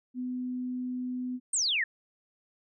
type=tone; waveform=sine; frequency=251.1 Hz; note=B3; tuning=29 cents sharp; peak=-31 dBFS; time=0.14-1.4 s; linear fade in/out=50 ms
type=exponential sweep; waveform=sine; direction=down; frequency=8870 to 1709 Hz; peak=-25 dBFS; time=1.53-1.84 s; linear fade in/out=5 ms
effects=none